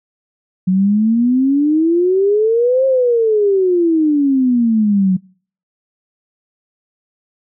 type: exponential two-way sweep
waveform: sine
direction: up then down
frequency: 181.9 to 537 to 181.9 Hz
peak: -10 dBFS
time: 0.67-5.17 s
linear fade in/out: 10 ms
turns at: 2.86 s
effects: noise-tail reverb RT60 0.5 s tail -26 dB re dry